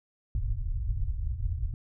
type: low-pass noise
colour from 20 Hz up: pink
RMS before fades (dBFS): -30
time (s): 0.35-1.74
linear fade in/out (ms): 2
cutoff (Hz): 110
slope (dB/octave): 48
effects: none